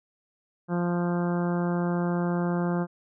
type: harmonic tone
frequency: 174.61 Hz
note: F3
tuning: in tune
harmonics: 1 / 2 / 3 / 4 / 5 / 6 / 7 / 8 / 9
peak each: -25 / -31 / -35 / -37 / -39 / -41 / -42 / -43 / -44 dBFS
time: 0.68-2.87 s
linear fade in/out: 50 ms
effects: none